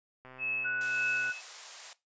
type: click train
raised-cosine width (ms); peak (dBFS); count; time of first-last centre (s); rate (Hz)
0.5; -35; 136; 0.25-1.297; 129
type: tone with tremolo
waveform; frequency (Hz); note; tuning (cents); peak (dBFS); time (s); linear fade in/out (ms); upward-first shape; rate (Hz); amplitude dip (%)
sine; 2592; E7; -30; -30; 0.38-1.42; 50; sine; 1.8; 75
type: tone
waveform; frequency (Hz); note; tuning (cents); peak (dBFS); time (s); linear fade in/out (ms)
sine; 1480; F#6; 0; -30; 0.64-1.33; 20
type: high-pass noise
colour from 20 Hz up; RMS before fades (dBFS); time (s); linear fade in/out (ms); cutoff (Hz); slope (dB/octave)
white; -45; 0.81-1.93; 0; 550; 24
effects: noise-tail reverb RT60 0.2 s tail -17 dB re dry + resampled to 16000 Hz